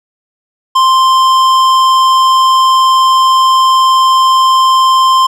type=tone with tanh clipping; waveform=sine; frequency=1046.5 Hz; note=C6; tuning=in tune; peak=-7 dBFS; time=0.75-5.27 s; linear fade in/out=10 ms; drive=14 dB; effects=none